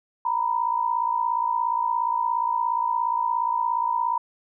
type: tone pair together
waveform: sine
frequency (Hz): 932.3 / 989.4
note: A#5 / B5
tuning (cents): 0 / +3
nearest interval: minor second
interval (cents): 103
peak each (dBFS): -24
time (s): 0.25-4.18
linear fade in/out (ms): 5
effects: none